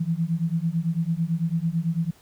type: beating tone pair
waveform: sine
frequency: 161.4 / 170.4 Hz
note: E3 / F3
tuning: -36 / -42 cents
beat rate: 9 Hz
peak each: -25 dBFS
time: 0-2.11 s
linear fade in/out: 10 ms
effects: pink hiss -56 dBFS RMS until 2.21 s